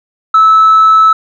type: tone with tanh clipping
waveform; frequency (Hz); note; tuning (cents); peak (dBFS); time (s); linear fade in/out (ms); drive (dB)
triangle; 1305; E6; -18; -3; 0.34-1.13; 5; 5
effects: none